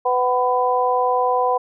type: harmonic tone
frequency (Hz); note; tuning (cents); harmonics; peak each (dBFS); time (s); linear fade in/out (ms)
250; B3; +21; 2 / 3 / 4; -20 / -20 / -20; 0.05-1.58; 10
effects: none